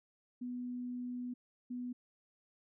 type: tone bursts at uneven times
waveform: sine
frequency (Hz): 246.9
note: B3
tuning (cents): 0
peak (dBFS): -38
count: 2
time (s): 0.41-1.34 / 1.7-1.93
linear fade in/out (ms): 10
effects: none